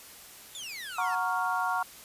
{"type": "exponential sweep", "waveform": "25% pulse", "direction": "down", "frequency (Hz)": [3644, 830.6], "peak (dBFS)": -34, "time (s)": [0.55, 1.15], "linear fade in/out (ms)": 0}
{"type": "chord", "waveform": "sine", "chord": "Gb major seventh", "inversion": "none", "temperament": "equal with one note detuned", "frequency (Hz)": [734.9, 932.3, 1108.7, 1396.9], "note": ["Gb5", "Bb5", "Db6", "F6"], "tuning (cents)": [-12, 0, 0, 0], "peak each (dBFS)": -32, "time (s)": [0.98, 1.83], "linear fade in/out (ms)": 5}
{"effects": ["white hiss -49 dBFS RMS until 2.04 s", "resampled to 32000 Hz"]}